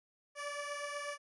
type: beating tone pair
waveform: 15% pulse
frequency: 577 / 585.1 Hz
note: D5 / D5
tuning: -31 / -7 cents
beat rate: 8.1 Hz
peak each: -34 / -38 dBFS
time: 0.35-1.18 s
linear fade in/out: 50 ms
effects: resampled to 24000 Hz